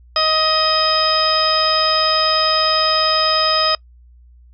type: harmonic tone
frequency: 629 Hz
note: D#5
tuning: 19 cents sharp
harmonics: 1 / 2 / 3 / 4 / 5 / 6 / 8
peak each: -21 / -18 / -28 / -28 / -25 / -27 / -17 dBFS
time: 0.16-3.75 s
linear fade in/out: 2 ms
effects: noise-tail reverb RT60 0.1 s tail -25 dB re dry + added 60 Hz sine -43 dBFS peak until 4.53 s